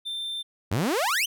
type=tone; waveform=triangle; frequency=3573 Hz; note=A7; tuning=26 cents sharp; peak=-28 dBFS; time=0.05-0.43 s; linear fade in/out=20 ms
type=exponential sweep; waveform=sawtooth; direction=up; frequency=85.6 to 3200 Hz; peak=-19 dBFS; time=0.71-1.26 s; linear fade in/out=10 ms
effects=none